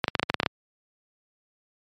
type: clicks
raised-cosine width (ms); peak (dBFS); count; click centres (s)
0.3; -5; 10; 0.042 / 0.081 / 0.152 / 0.196 / 0.23 / 0.3 / 0.343 / 0.401 / 0.432 / 0.462
effects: high-pass 100 Hz 12 dB/octave + MP3 96 kbps